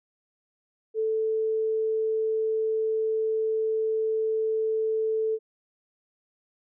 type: tone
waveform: sine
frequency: 440 Hz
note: A4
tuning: in tune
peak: -23 dBFS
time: 0.94-5.39 s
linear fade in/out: 50 ms
effects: none